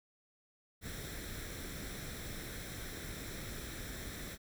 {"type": "noise with comb filter", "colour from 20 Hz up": "pink", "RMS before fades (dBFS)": -44, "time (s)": [0.81, 4.38], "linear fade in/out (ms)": 50, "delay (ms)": 0.53, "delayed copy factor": 0.6, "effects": []}